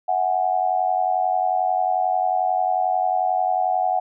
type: tone with amplitude modulation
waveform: sine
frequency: 740 Hz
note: F#5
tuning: in tune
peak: -14 dBFS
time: 0.08-4 s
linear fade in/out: 10 ms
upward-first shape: sine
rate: 91.2 Hz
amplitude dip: 85%
effects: none